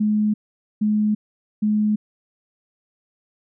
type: tone bursts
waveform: sine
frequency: 211.8 Hz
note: G#3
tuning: 34 cents sharp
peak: -16 dBFS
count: 3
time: 0-1.96 s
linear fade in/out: 10 ms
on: 340 ms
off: 470 ms
effects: none